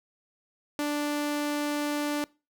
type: tone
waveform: sawtooth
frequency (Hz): 293.7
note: D4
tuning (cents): 0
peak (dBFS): -23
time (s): 0.79-2.24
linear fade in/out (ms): 0
effects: noise-tail reverb RT60 0.3 s tail -23 dB re dry